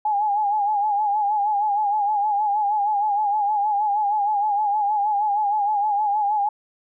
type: tone with vibrato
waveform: sine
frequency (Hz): 830.6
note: G#5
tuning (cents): 0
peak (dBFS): -18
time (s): 0.05-6.49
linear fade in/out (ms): 5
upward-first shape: sine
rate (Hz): 6.4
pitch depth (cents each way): 65
effects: none